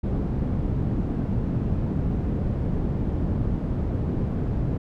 white low-pass noise, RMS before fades -25 dBFS, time 0.03-4.78 s, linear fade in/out 10 ms, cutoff 180 Hz, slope 12 dB/octave, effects none

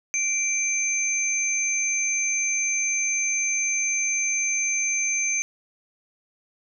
sine tone pair together, 2344 / 6252 Hz, D7 / G8, -4 / -6 cents, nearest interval octave + perfect fourth, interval 1698 cents, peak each -25 / -24 dBFS, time 0.14-5.42 s, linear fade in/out 0 ms, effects none

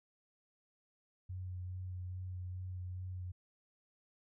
sine tone with vibrato, 91.4 Hz, F#2, 21 cents flat, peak -40 dBFS, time 1.29-3.32 s, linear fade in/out 10 ms, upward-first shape sine, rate 2.4 Hz, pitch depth 17 cents each way, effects none

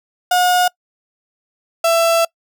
35% pulse tone pair in turn, 721 / 667 Hz, F#5 / E5, -45 / +20 cents, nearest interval minor second, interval 135 cents, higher first, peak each -10 dBFS, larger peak neither, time 0.31-0.68 / 1.84-2.25 s, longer second, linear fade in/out 5 ms, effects noise-tail reverb RT60 0.1 s tail -25 dB re dry

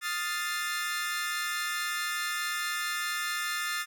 sawtooth chord, F dominant seventh, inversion third, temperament equal, 1244.5 / 1396.9 / 1760 / 2093 Hz, Eb6 / F6 / A6 / C7, 0 / 0 / 0 / 0 cents, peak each -33 / -33 / -30 / -35 dBFS, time 0.01-3.86 s, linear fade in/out 50 ms, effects none

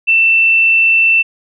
sine tone, 2675 Hz, E7, 25 cents sharp, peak -7 dBFS, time 0.07-1.23 s, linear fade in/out 20 ms, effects none

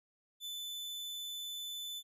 40% pulse tone, 3507 Hz, A7, 6 cents flat, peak -39 dBFS, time 0.4-2.03 s, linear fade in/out 50 ms, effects none

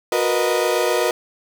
35% pulse chord, B major seventh, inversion second, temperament equal with one note detuned, 364.3 / 466.2 / 493.9 / 622.3 Hz, F#4 / A#4 / B4 / D#5, -27 / 0 / 0 / 0 cents, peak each -21 dBFS, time 0.12-1.11 s, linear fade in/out 2 ms, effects none

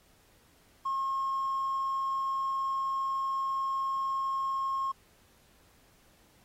sine tone with hard clipping, 1078 Hz, C#6, 49 cents flat, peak -29 dBFS, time 0.85-4.92 s, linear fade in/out 10 ms, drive 1 dB, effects pink hiss -64 dBFS RMS until 6.44 s + AAC 48 kbps

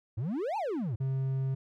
triangle exponential two-way sweep, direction up then down, 98 to 922 to 98 Hz, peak -28 dBFS, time 0.17-0.96 s, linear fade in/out 10 ms, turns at 0.57 s
triangle tone, 133.4 Hz, C3, 34 cents sharp, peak -26 dBFS, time 1-1.55 s, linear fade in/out 10 ms
effects none

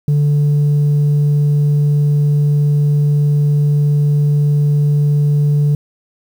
sine tone, 146.4 Hz, D3, 5 cents flat, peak -7 dBFS, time 0.08-5.75 s, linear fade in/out 2 ms, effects tanh soft clip ceiling -9 dBFS + 7-bit

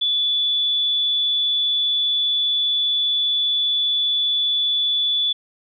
sine tone, 3455 Hz, A7, 32 cents flat, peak -17 dBFS, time 0.01-5.33 s, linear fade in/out 10 ms, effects none

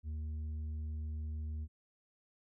triangle tone with tanh clipping, 77.2 Hz, D#2, 13 cents flat, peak -38 dBFS, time 0.03-1.68 s, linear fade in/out 50 ms, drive 9 dB, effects none

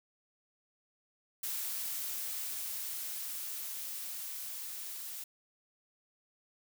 blue noise with level ramp, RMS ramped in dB -37 to -43 dBFS, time 1.43-5.24 s, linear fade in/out 5 ms, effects none

